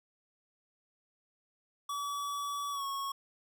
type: tone with pitch glide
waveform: square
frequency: 1143 to 1101.5 Hz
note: D6 to C#6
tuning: -47 to -11 cents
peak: -35 dBFS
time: 1.89-3.12 s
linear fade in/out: 5 ms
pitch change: -64 cents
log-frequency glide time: 2.71-2.84 s
effects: none